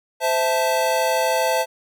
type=chord; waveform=square; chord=A minor; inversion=first; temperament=equal with one note detuned; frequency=517.5 / 659.3 / 880 Hz; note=C5 / E5 / A5; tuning=-19 / 0 / 0 cents; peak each=-23 dBFS; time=0.2-1.66 s; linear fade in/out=50 ms; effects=none